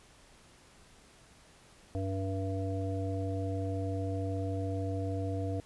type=harmonic tone; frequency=96.2 Hz; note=G2; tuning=32 cents flat; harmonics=1 / 3 / 5 / 7; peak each=-33 / -38 / -40 / -41 dBFS; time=1.95-5.6 s; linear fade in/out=0 ms; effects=pink hiss -59 dBFS RMS until 5.65 s + resampled to 24000 Hz